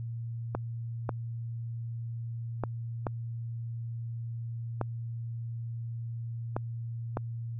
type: clicks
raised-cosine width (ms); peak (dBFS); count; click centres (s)
1; -16; 7; 0.55 / 1.092 / 2.637 / 3.068 / 4.813 / 6.565 / 7.171
effects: added 116 Hz sine -34 dBFS peak until 7.59 s